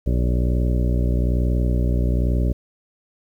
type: harmonic tone with a mistuned harmonic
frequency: 61.1 Hz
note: B1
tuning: 18 cents flat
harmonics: 1 / 2 / 3 / 4 / 5 / 6 / 7 / 9 / 10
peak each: -18 / -24 / -28 / -30 / -32 / -34 / -35 / -37 / -38 dBFS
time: 0.06-2.53 s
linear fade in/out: 10 ms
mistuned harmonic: 10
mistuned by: -52 cents
effects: 9-bit